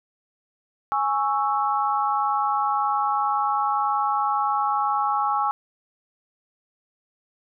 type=chord; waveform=sine; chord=C# minor; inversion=second; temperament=equal; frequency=830.6 / 1108.7 / 1318.5 Hz; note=G#5 / C#6 / E6; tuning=0 / 0 / 0 cents; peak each=-23 / -25 / -26 dBFS; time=0.92-5.51 s; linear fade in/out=0 ms; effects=none